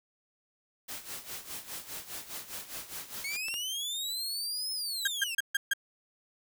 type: noise with tremolo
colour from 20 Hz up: white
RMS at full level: -39 dBFS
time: 0.88-3.37 s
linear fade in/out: 10 ms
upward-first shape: sine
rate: 4.9 Hz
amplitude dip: 75%
type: linear two-way sweep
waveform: sawtooth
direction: up then down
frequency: 2167 to 5210 to 2589 Hz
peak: -30 dBFS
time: 3.24-5.35 s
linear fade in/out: 5 ms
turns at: 4.72 s
type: clicks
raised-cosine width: 0.2 ms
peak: -24 dBFS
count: 2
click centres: 3.484 / 3.541 s
type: tone bursts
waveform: 35% pulse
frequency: 1613 Hz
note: G6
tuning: 49 cents sharp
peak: -23 dBFS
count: 5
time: 5.05-5.735 s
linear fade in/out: 5 ms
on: 25 ms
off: 140 ms
effects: none